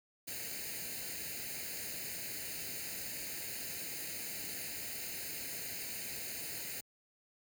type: noise with comb filter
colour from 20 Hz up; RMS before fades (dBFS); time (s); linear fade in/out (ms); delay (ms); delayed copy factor
white; -42; 0.27-6.81; 10; 0.44; +0.8
effects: high-pass 60 Hz 12 dB/octave